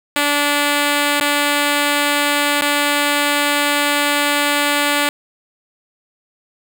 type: tone with dropouts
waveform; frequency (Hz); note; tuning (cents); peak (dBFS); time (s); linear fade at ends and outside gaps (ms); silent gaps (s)
5% pulse; 290; D4; -22; -3; 0.16-5.09; 1; 1.199-1.209 / 2.612-2.619
effects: none